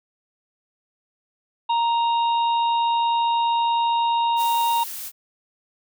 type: harmonic tone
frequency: 932.3 Hz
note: A#5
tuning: in tune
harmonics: 1 / 3 / 4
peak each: -18 / -33 / -32 dBFS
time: 1.69-4.84 s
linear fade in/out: 10 ms
type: noise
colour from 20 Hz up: blue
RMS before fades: -33 dBFS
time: 4.36-5.12 s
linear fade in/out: 50 ms
effects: none